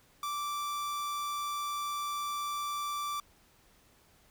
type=tone; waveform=45% pulse; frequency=1169 Hz; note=D6; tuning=8 cents flat; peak=-33 dBFS; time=0.23-3.2 s; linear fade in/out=2 ms; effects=pink hiss -64 dBFS RMS until 4.3 s